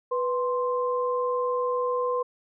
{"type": "tone pair together", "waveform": "sine", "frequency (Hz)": [493.9, 1046.5], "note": ["B4", "C6"], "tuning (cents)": [0, 0], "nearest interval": "octave + minor second", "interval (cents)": 1300, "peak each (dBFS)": [-25, -28], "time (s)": [0.11, 2.23], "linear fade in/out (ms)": 10, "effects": []}